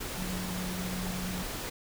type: tone in noise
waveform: sine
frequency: 182.8 Hz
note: F#3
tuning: 21 cents flat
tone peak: -35 dBFS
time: 0.17-1.43 s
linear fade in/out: 10 ms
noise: pink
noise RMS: -37 dBFS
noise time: 0-1.7 s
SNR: -1 dB
effects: none